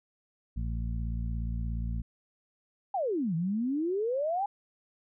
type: harmonic tone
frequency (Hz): 57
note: A#1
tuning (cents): -38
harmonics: 1 / 2 / 3 / 4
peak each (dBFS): -31 / -37 / -41 / -43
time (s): 0.56-2.02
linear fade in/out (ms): 10
type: exponential two-way sweep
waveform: sine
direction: down then up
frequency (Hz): 832 to 157.7 to 832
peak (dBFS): -27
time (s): 2.94-4.46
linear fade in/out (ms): 5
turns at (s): 3.35
effects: none